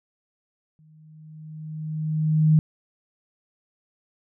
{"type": "tone with exponential growth", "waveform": "sine", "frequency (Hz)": 155.56, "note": "D#3", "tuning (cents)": 0, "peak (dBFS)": -12, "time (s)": [0.79, 2.59], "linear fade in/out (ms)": 0, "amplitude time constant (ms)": 390, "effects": []}